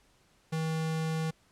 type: tone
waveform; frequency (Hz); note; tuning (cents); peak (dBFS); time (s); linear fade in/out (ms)
square; 159.9; D#3; +48; -30; 0.52-1.31; 10
effects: pink hiss -66 dBFS RMS until 1.51 s + low-pass 10000 Hz 12 dB/octave